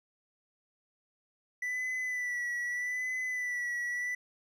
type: tone with vibrato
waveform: triangle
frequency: 1975.5 Hz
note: B6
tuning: in tune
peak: -30 dBFS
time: 1.62-4.15 s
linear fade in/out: 5 ms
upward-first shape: sine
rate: 0.81 Hz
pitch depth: 38 cents each way
effects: none